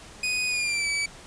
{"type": "tone with pitch glide", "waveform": "sawtooth", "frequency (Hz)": [2489, 2296], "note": ["D#7", "D7"], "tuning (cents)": [0, -40], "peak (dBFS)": -21, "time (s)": [0.23, 1.06], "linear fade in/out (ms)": 5, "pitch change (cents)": -140, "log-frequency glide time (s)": [0.48, 0.88], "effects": ["pink hiss -46 dBFS RMS until 1.26 s", "resampled to 22050 Hz"]}